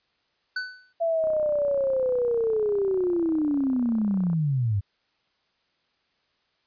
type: tone with exponential decay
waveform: square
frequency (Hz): 1500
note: F#6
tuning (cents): +23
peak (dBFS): -25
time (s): 0.56-0.93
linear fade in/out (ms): 5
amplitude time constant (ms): 79
type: linear sweep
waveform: sine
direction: down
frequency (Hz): 673 to 94.1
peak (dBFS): -21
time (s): 1-4.81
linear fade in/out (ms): 20
type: click train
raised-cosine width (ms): 1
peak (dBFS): -28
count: 99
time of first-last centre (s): 1.24-4.331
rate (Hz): 31.7
effects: white hiss -70 dBFS RMS until 6.66 s + resampled to 11025 Hz